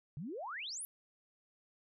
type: exponential sweep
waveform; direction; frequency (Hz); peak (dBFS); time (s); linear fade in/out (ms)
sine; up; 130.81 to 11840; -40; 0.17-0.85; 0
effects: none